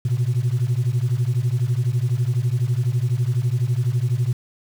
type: beating tone pair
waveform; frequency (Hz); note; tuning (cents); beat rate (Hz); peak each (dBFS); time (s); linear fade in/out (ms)
sine; 116.54 / 128.54; A#2 / C3; 0 / -30; 12; -19; 0.05-4.33; 5
effects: tanh soft clip ceiling -14 dBFS + 7-bit